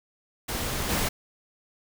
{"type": "noise with level steps", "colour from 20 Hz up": "pink", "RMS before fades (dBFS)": [-30, -26], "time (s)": [0.48, 1.09], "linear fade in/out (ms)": 10, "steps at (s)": 0.89, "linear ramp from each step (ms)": 10, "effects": []}